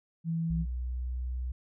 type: tone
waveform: sine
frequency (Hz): 164.81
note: E3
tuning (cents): 0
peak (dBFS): -28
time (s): 0.24-0.66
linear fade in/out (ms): 50
type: tone with pitch glide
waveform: sine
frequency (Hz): 61.74 to 62.49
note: B1 to B1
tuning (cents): 0 to +21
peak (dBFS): -31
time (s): 0.5-1.52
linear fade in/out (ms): 5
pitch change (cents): +21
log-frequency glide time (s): 0.68-1.36
effects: none